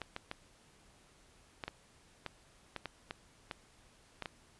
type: clicks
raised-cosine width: 0.3 ms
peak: -23 dBFS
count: 12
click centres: 0.017 / 0.164 / 0.314 / 1.638 / 1.68 / 2.263 / 2.763 / 2.857 / 3.109 / 3.512 / 4.223 / 4.258 s
effects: pink hiss -64 dBFS RMS until 4.59 s + resampled to 24000 Hz